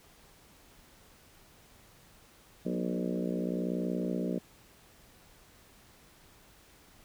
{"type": "harmonic tone with a mistuned harmonic", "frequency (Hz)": 60.8, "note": "B1", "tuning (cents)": -26, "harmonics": [3, 4, 5, 6, 7, 8, 9, 10], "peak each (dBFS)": [-34, -36, -38, -40, -41, -42, -43, -44], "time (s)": [2.65, 4.39], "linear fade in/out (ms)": 10, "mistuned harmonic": 4, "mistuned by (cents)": -34, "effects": ["pink hiss -59 dBFS RMS until 7.04 s"]}